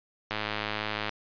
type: click train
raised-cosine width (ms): 0.3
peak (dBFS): -14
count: 84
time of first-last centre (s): 0.31-1.093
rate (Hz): 106
effects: resampled to 11025 Hz